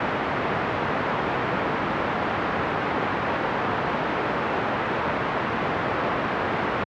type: low-pass noise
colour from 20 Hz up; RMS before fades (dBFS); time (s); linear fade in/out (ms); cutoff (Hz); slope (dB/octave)
white; -25; 0-6.84; 5; 1300; 12
effects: high-pass 100 Hz 12 dB/octave + low-pass 3000 Hz 12 dB/octave